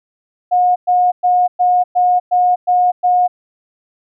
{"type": "tone bursts", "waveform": "sine", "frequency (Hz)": 721, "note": "F#5", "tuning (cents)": -45, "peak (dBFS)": -9, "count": 8, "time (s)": [0.51, 3.28], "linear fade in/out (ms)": 20, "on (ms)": 250, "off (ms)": 110, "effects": []}